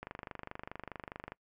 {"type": "click train", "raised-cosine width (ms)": 0.5, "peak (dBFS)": -26, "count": 33, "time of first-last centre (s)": [0.03, 1.32], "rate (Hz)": 24.8, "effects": ["noise-tail reverb RT60 0.1 s tail -24 dB re dry"]}